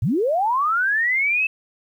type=linear sweep; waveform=sine; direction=up; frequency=85.9 to 2640 Hz; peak=-17 dBFS; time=0.02-1.47 s; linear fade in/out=5 ms; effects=9-bit